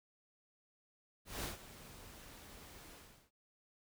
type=noise with ADSR envelope; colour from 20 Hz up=pink; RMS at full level=-40 dBFS; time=1.25-3.31 s; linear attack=180 ms; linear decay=140 ms; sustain=-15 dB; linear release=400 ms; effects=none